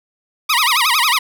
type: tone with vibrato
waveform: 15% pulse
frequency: 1097 Hz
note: C#6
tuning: 18 cents flat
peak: -6 dBFS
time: 0.49-1.19 s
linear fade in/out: 10 ms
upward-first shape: sine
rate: 11 Hz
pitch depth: 280 cents each way
effects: none